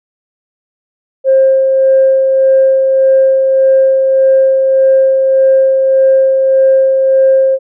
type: tone with tremolo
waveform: sine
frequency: 532 Hz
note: C5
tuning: 29 cents sharp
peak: -3 dBFS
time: 1.24-7.59 s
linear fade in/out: 50 ms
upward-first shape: sine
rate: 1.7 Hz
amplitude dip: 35%
effects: tanh soft clip ceiling 0 dBFS